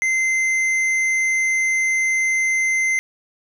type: tone with hard clipping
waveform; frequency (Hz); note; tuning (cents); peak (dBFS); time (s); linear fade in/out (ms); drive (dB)
sine; 2073; C7; -17; -18; 0.02-2.99; 0; 7
effects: none